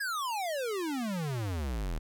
square exponential sweep, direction down, 1700 to 36.71 Hz, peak -32 dBFS, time 0-1.99 s, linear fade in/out 10 ms, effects none

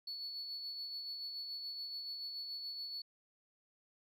sine tone with tremolo, 4425 Hz, C#8, 4 cents flat, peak -38 dBFS, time 0.07-3.02 s, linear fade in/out 5 ms, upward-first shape sine, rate 7 Hz, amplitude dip 40%, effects tanh soft clip ceiling -38 dBFS + AAC 64 kbps

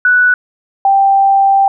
sine tone pair in turn, 1480 / 785.4 Hz, F#6 / G5, 0 / +3 cents, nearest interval major seventh, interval 1097 cents, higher first, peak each -6 dBFS, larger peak neither, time 0.05-0.34 / 0.85-1.68 s, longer second, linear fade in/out 2 ms, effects none

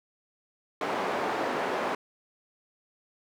white band-pass noise, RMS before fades -30 dBFS, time 0.81-1.95 s, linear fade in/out 2 ms, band 300 to 1000 Hz, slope 12 dB/octave, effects none

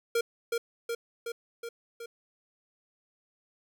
square tone with echo, 466.2 Hz, A#4, in tune, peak -25 dBFS, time 0.15-0.21 s, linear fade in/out 5 ms, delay 370 ms, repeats 5, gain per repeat -3 dB, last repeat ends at 2.06 s, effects none

